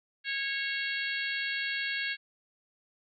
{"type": "harmonic tone", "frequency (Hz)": 549, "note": "C#5", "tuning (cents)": -17, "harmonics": [3, 4, 5, 6, 7, 8], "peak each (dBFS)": [-34, -36, -38, -40, -41, -42], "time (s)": [0.24, 2.17], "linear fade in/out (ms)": 50, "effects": []}